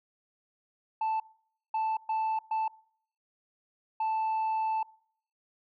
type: tone bursts at uneven times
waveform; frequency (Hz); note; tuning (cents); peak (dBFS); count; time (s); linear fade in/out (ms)
sine; 880; A5; 0; -24; 5; 1.01-1.2 / 1.74-1.97 / 2.09-2.39 / 2.51-2.68 / 4-4.83; 5
effects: noise-tail reverb RT60 0.6 s tail -25 dB re dry + tanh soft clip ceiling -26 dBFS